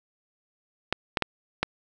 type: clicks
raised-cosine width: 0.3 ms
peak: -7 dBFS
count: 4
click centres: 0.926 / 1.172 / 1.223 / 1.63 s
effects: none